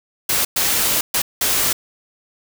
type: noise bursts at uneven times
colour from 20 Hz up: white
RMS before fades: -18 dBFS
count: 4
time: 0.29-0.45 / 0.56-1.01 / 1.14-1.22 / 1.41-1.73 s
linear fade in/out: 5 ms
effects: none